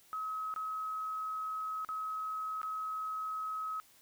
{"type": "tone with dropouts", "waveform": "sine", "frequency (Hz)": 1278, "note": "D#6", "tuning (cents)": 46, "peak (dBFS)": -35, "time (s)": [0.13, 3.8], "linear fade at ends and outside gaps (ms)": 0, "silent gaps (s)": [[0.54, 0.562], [1.848, 1.889], [2.616, 2.631]], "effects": ["white hiss -63 dBFS RMS until 4.01 s"]}